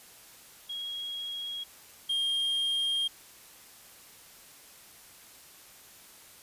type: tone pair in turn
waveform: sine / triangle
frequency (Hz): 3295 / 3220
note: G#7 / G7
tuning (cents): -14 / +46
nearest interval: unison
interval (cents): 40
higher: first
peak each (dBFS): -34 / -25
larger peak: second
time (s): 0.69-1.64 / 2.09-3.08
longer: second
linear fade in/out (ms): 10
effects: white hiss -53 dBFS RMS until 6.42 s + resampled to 32000 Hz